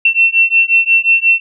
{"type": "beating tone pair", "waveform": "sine", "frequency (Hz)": [2699, 2704.6], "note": ["E7", "E7"], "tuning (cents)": [40, 44], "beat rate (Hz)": 5.6, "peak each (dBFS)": -11, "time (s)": [0.05, 1.4], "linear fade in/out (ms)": 5, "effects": []}